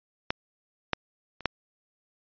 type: clicks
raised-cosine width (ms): 0.3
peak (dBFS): -9 / -8 / -28 / -6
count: 4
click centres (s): 0.305 / 0.933 / 1.407 / 1.457
effects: resampled to 11025 Hz